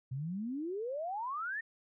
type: exponential sweep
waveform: sine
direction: up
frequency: 123.47 to 1861 Hz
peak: -35 dBFS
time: 0.11-1.61 s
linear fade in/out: 10 ms
effects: none